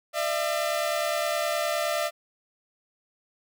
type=tone pair together; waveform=sawtooth; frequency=603 / 672.6 Hz; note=D5 / E5; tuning=+46 / +35 cents; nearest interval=major second; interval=189 cents; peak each=-24 dBFS; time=0.13-2.11 s; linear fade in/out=50 ms; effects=none